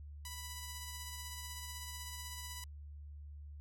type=tone with tremolo; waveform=5% pulse; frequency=987.8 Hz; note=B5; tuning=in tune; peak=-32 dBFS; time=0.25-2.64 s; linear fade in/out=2 ms; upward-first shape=sine; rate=16 Hz; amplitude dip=30%; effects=added 73 Hz sine -47 dBFS peak until 3.6 s